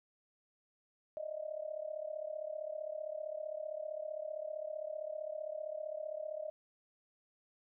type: tone with amplitude modulation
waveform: sine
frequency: 618 Hz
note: D#5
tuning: 12 cents flat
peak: -35 dBFS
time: 1.17-6.5 s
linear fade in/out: 0 ms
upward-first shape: sine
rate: 35.4 Hz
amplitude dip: 85%
effects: none